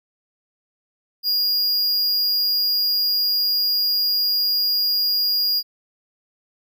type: tone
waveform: square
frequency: 4847 Hz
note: D#8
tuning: 46 cents flat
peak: -18 dBFS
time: 1.23-5.63 s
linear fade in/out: 50 ms
effects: none